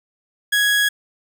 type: tone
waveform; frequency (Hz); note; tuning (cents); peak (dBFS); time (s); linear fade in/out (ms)
30% pulse; 1664; G#6; +3; -12; 0.52-0.89; 10
effects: none